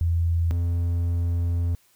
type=tone pair in turn; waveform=sine / triangle; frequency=84.3 / 85.92 Hz; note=E2 / F2; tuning=+39 / -28 cents; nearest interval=unison; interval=33 cents; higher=second; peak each=-19 dBFS; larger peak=neither; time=0.01-0.51 / 0.51-1.75 s; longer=second; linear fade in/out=0 ms; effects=white hiss -61 dBFS RMS until 1.95 s